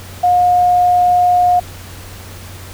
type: tone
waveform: sine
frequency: 716 Hz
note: F5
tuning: 43 cents sharp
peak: -8 dBFS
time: 0.23-1.6 s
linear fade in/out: 10 ms
effects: added 92 Hz sine -33 dBFS peak until 2.73 s + pink hiss -35 dBFS RMS until 2.73 s